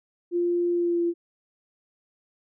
sine tone with pitch glide, 348.4 to 342.4 Hz, F4 to F4, -4 to -34 cents, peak -21 dBFS, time 0.31-1.14 s, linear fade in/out 50 ms, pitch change -30 cents, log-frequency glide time 0.72-1.03 s, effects none

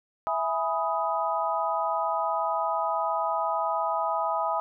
sine chord, E major seventh, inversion none, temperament equal with one note detuned, 659.3 / 830.6 / 987.8 / 1252.4 Hz, E5 / G#5 / B5 / D#6, 0 / 0 / 0 / +11 cents, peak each -30 dBFS, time 0.27-4.6 s, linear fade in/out 0 ms, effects none

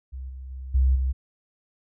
sine tone with level steps, 65.2 Hz, C2, 5 cents flat, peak -32 / -35 / -33 / -16 / -21 dBFS, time 0.12-1.13 s, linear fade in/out 20 ms, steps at 0.29 / 0.5 / 0.74 / 0.95 s, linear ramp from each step 10 ms, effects none

